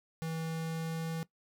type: tone with pitch glide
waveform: square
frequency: 162.2 to 163.23 Hz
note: E3 to E3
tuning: -28 to -17 cents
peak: -35 dBFS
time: 0.22-1.23 s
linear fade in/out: 0 ms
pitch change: +11 cents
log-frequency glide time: 0.41-1.12 s
effects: noise-tail reverb RT60 0.1 s tail -18 dB re dry